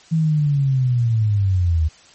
sine linear sweep, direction down, 163.9 to 76.2 Hz, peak -14 dBFS, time 0.11-1.89 s, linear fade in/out 20 ms, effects white hiss -48 dBFS RMS until 2.14 s + MP3 32 kbps

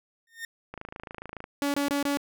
40% pulse tone with exponential growth, 1830 Hz, A#6, 32 cents flat, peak -30 dBFS, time 0.27-0.45 s, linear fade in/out 2 ms, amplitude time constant 39 ms
click train, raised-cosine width 0.5 ms, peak -23 dBFS, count 20, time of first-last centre 0.74-1.441 s, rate 27.1 Hz
sawtooth tone bursts, 284.1 Hz, C#4, 43 cents sharp, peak -21 dBFS, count 4, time 1.62-2.172 s, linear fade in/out 0 ms, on 120 ms, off 24 ms
effects none

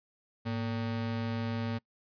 square ring-modulated tone, 170 Hz, F3, 46 cents flat, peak -29 dBFS, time 0.45-1.79 s, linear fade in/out 20 ms, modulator 63.2 Hz, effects noise-tail reverb RT60 0.1 s tail -24 dB re dry + resampled to 11025 Hz

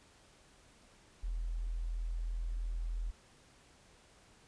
sine tone, 41.52 Hz, E1, 13 cents sharp, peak -34 dBFS, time 1.23-3.11 s, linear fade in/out 10 ms, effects pink hiss -63 dBFS RMS until 4.47 s + resampled to 22050 Hz

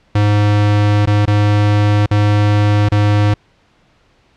square tone with dropouts, 103.83 Hz, G#2, in tune, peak -10 dBFS, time 0.15-3.34 s, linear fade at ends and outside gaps 5 ms, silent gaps 1.057-1.072 / 1.255-1.276 / 2.062-2.11 / 2.888-2.918 s, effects pink hiss -54 dBFS RMS until 4.36 s + low-pass 4000 Hz 12 dB/octave

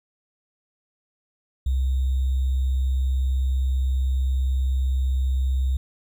sine tone with sample-and-hold, 65.41 Hz, C2, in tune, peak -19 dBFS, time 1.66-5.77 s, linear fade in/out 5 ms, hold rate 3675 Hz, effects none

